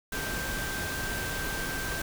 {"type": "tone in noise", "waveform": "sine", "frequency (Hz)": 1568, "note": "G6", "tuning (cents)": 0, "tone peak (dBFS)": -35, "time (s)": [0.12, 2.02], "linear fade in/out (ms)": 5, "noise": "pink", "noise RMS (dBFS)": -34, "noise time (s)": [0.12, 2.02], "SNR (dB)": -4, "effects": []}